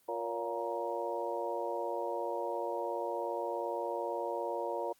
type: harmonic tone with a mistuned harmonic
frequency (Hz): 117.3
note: A#2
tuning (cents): +11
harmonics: 3 / 4 / 5 / 6 / 7 / 8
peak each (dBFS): -41 / -39 / -38 / -42 / -50 / -39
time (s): 0.08-4.93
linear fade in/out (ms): 10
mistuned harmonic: 5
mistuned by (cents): -51
effects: white hiss -68 dBFS RMS until 4.99 s + Opus 32 kbps